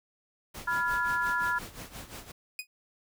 pink noise with tremolo, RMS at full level -41 dBFS, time 0.54-2.32 s, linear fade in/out 10 ms, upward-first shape sine, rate 5.7 Hz, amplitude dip 75%
sine chord, F diminished, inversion second, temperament equal with one note detuned, 987.8 / 1396.9 / 1694.2 Hz, Cb6 / F6 / Ab6, 0 / 0 / +34 cents, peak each -31 / -29 / -32 dBFS, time 0.67-1.59 s, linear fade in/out 10 ms
sawtooth tone with exponential decay, 2489 Hz, D#7, in tune, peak -27 dBFS, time 2.59-2.67 s, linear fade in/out 2 ms, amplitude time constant 16 ms
effects none

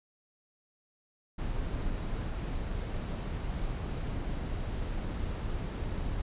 brown noise, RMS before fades -34 dBFS, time 1.38-6.22 s, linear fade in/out 10 ms, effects resampled to 8000 Hz

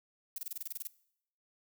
violet noise bursts, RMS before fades -39 dBFS, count 11, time 0.36-0.872 s, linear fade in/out 2 ms, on 22 ms, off 27 ms, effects noise-tail reverb RT60 0.7 s tail -20 dB re dry

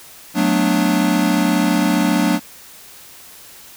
square chord, B minor seventh, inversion second, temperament equal, 185 / 220 / 246.9 / 293.7 Hz, F#3 / A3 / B3 / D4, 0 / 0 / 0 / 0 cents, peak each -20 / -21 / -22 / -19 dBFS, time 0.34-2.4 s, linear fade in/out 50 ms, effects white hiss -41 dBFS RMS until 3.76 s

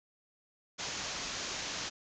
white low-pass noise, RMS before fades -39 dBFS, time 0.78-1.9 s, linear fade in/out 20 ms, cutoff 7000 Hz, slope 96 dB/octave, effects none

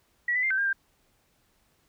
sine tone with pitch steps, 1931 / 2000 / 2101 / 1544 / 1608 / 1584 Hz, B6 / B6 / C7 / G6 / G6 / G6, -39 / +21 / +7 / -27 / +44 / +18 cents, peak -23 dBFS, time 0.28-0.73 s, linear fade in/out 5 ms, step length 75 ms, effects pink hiss -68 dBFS RMS until 1.88 s

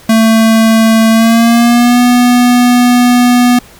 square tone with pitch glide, 223.4 to 245 Hz, A3 to B3, +27 to -14 cents, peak -5 dBFS, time 0.09-3.59 s, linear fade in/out 5 ms, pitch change +159 cents, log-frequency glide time 1.11-2 s, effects pink hiss -38 dBFS RMS until 3.79 s

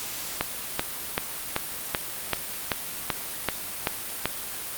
click train, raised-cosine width 0.3 ms, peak -6 dBFS, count 11, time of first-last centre 0.41-4.256 s, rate 2.6 Hz, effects white hiss -34 dBFS RMS until 4.77 s + Opus 48 kbps

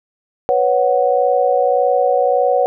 sine chord, B suspended second, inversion none, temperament just, 493.9 / 555.6 / 740.8 Hz, B4 / C#5 / F#5, 0 / +4 / +2 cents, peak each -16 dBFS, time 0.49-2.66 s, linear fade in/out 0 ms, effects none

